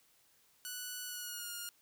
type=tone with pitch glide; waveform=5% pulse; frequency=1480 to 1419.7 Hz; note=F#6 to F6; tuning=0 to +28 cents; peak=-30 dBFS; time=0.65-1.69 s; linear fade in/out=0 ms; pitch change=-72 cents; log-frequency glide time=1.06-1.51 s; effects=white hiss -69 dBFS RMS until 1.81 s